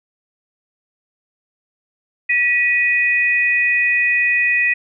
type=tone pair together; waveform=sine; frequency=1938.7 / 2489 Hz; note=B6 / D#7; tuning=-33 / 0 cents; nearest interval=major third; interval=433 cents; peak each=-16 dBFS; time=2.29-4.74 s; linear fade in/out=10 ms; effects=none